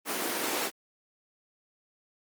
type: high-pass noise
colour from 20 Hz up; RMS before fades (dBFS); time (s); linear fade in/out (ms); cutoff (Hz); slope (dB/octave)
pink; -31; 0.05-0.71; 50; 260; 24
effects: Opus 24 kbps